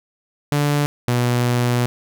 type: tone pair in turn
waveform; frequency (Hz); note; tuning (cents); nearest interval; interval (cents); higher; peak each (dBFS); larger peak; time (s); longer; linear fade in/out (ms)
sawtooth; 145.7 / 121.9; D3 / B2; -13 / -22; minor third; 309; first; -12; neither; 0.52-0.86 / 1.08-1.86; second; 0
effects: none